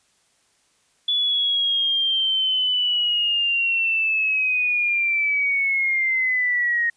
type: linear sweep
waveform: sine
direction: down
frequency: 3441 to 1864.7 Hz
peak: -18 dBFS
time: 1.08-6.9 s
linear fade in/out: 5 ms
effects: white hiss -63 dBFS RMS until 6.96 s + resampled to 22050 Hz